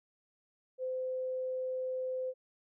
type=tone; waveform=sine; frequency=514 Hz; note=C5; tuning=31 cents flat; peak=-33 dBFS; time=0.78-2.34 s; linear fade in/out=50 ms; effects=none